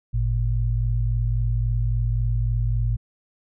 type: tone pair together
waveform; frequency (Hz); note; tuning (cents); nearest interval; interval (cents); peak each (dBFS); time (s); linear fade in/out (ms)
sine; 51.14 / 114.8; G#1 / A#2; -26 / -26; octave + major second; 1400; -22; 0.13-2.97; 20
effects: none